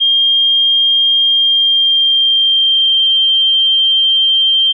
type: tone with pitch glide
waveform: sine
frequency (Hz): 3213 to 3154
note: G7 to G7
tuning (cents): +42 to +10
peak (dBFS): -8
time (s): 0-4.73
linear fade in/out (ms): 20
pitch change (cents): -32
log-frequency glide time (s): 1.19-3.15
effects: none